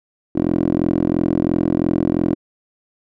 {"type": "tone with band-pass filter", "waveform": "10% pulse", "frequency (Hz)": 42.94, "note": "F1", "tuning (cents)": -29, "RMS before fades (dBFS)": -18, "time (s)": [0.35, 2.35], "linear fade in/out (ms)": 10, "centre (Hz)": 330, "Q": 3.4, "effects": []}